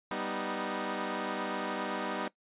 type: chord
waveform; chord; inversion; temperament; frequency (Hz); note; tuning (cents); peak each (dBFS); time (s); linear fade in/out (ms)
10% pulse; G augmented; none; equal; 196 / 246.9 / 311.1; G3 / B3 / D#4; 0 / 0 / 0; -29; 0.11-2.28; 2
effects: noise-tail reverb RT60 0.1 s tail -20 dB re dry + resampled to 8000 Hz